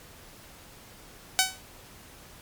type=tone with exponential decay; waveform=5% pulse; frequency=755 Hz; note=F#5; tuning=35 cents sharp; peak=-5 dBFS; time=1.39-1.61 s; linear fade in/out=0 ms; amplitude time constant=46 ms; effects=pink hiss -50 dBFS RMS until 2.41 s + MP3 96 kbps